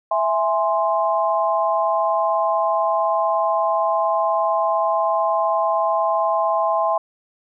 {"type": "chord", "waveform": "sine", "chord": "E augmented", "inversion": "none", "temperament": "equal", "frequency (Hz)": [659.3, 830.6, 1046.5], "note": ["E5", "G#5", "B#5"], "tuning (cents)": [0, 0, 0], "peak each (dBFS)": [-20, -22, -21], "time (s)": [0.11, 6.98], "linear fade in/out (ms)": 5, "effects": []}